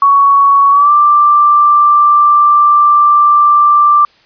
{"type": "tone with pitch glide", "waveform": "sine", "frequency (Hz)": [1118, 1178.3], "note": ["C#6", "D6"], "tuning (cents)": [14, 5], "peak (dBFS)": -4, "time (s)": [0.02, 4.05], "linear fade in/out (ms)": 2, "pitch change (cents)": 91, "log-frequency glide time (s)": [0.71, 0.91], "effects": ["white hiss -48 dBFS RMS until 4.25 s", "resampled to 11025 Hz"]}